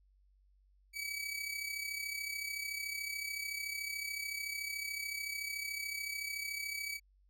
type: tone with amplitude modulation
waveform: sawtooth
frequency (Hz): 2283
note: D7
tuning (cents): -50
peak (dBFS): -32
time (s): 0.93-7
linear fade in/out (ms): 50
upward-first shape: sine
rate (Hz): 33.7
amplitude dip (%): 60
effects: added 48 Hz sine -65 dBFS peak until 7.29 s